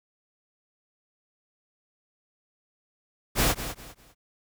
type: noise with echo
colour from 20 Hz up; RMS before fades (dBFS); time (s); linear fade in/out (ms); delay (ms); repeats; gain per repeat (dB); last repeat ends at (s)
pink; -22; 3.35-3.55; 50; 200; 3; -11; 4.15
effects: none